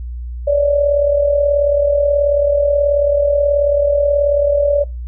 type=tone with amplitude modulation; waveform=sine; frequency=575 Hz; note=D5; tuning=37 cents flat; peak=-8 dBFS; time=0.47-4.84 s; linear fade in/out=10 ms; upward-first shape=sine; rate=38.5 Hz; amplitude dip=55%; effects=noise-tail reverb RT60 0.2 s tail -18 dB re dry + added 60 Hz sine -23 dBFS peak until 5.07 s